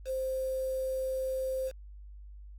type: tone with quantisation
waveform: sine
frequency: 523.3 Hz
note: C5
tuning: in tune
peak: -30 dBFS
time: 0.05-1.72 s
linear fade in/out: 50 ms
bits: 8
effects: added 50 Hz sine -45 dBFS peak until 2.58 s + AAC 64 kbps